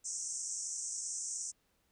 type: band-pass noise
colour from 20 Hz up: pink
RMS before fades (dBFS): -40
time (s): 0.04-1.52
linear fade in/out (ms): 20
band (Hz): 5700 to 8600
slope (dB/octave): 96
effects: pink hiss -75 dBFS RMS until 1.91 s